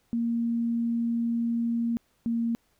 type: tone pair in turn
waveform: sine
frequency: 233.1 / 231.8 Hz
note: A#3 / A#3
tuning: 0 / -10 cents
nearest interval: unison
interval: 10 cents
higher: first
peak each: -24 dBFS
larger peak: neither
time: 0.13-1.97 / 2.26-2.55 s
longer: first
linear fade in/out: 0 ms
effects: pink hiss -69 dBFS RMS until 2.79 s